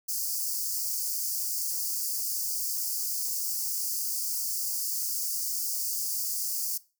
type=high-pass noise; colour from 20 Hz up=white; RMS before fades=-31 dBFS; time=0.08-6.78 s; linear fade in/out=10 ms; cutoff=4600 Hz; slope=96 dB/octave; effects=noise-tail reverb RT60 0.3 s tail -19 dB re dry